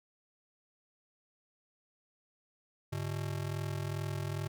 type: ring-modulated tone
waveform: square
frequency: 123.47 Hz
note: B2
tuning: in tune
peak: -32 dBFS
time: 2.92-4.48 s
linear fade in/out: 10 ms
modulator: 21.2 Hz
effects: none